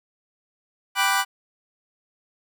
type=chord; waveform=25% pulse; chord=G major seventh; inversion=none; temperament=equal; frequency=784 / 987.8 / 1174.7 / 1480 Hz; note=G5 / B5 / D6 / F#6; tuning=0 / 0 / 0 / 0 cents; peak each=-21 dBFS; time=0.95-1.25 s; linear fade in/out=50 ms; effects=none

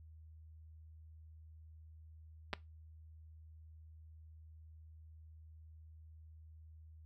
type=clicks; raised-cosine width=0.3 ms; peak=-22 dBFS; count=2; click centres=2.531 / 2.536 s; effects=noise-tail reverb RT60 0.2 s tail -19 dB re dry + added 79 Hz sine -54 dBFS peak until 7.05 s

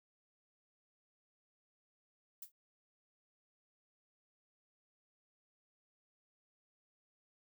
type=noise with exponential decay; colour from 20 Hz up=violet; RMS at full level=-42 dBFS; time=2.42-2.52 s; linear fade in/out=5 ms; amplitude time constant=21 ms; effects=none

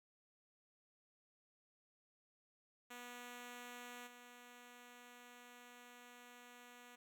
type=tone with level steps; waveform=5% pulse; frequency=243.9 Hz; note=B3; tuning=21 cents flat; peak=-39 / -46 dBFS; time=2.9-6.96 s; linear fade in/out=10 ms; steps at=4.06 s; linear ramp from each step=20 ms; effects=none

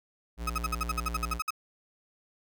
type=tone; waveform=square; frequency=58.27 Hz; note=A#1; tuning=in tune; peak=-34 dBFS; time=0.37-1.41 s; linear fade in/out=50 ms
type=tone bursts; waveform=35% pulse; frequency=1272 Hz; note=D#6; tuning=38 cents sharp; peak=-26 dBFS; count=13; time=0.47-1.506 s; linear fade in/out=5 ms; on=28 ms; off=56 ms
effects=none

